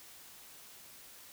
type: silence
effects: white hiss -54 dBFS RMS until 1.32 s